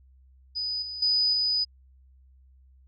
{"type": "tone with level steps", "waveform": "sine", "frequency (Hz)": 4978, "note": "D#8", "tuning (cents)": 0, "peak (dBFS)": [-27, -33, -20, -22], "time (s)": [0.55, 1.65], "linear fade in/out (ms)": 20, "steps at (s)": [0.82, 1.02, 1.33], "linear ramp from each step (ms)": 5, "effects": ["added 65 Hz sine -53 dBFS peak until 2.87 s", "MP3 64 kbps"]}